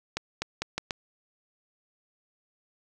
accelerating click train, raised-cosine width 0.2 ms, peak -12 dBFS, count 5, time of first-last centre 0.17-0.908 s, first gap 250 ms, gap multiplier 0.8, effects none

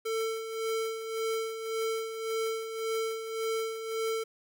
square tone with tremolo, 446.9 Hz, A4, 27 cents sharp, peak -29 dBFS, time 0.05-4.24 s, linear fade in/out 10 ms, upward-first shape sine, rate 1.8 Hz, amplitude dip 60%, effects none

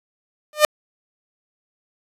sawtooth tone with exponential growth, 604 Hz, D5, 48 cents sharp, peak -3 dBFS, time 0.53-0.65 s, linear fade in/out 1 ms, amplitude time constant 25 ms, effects resampled to 32000 Hz

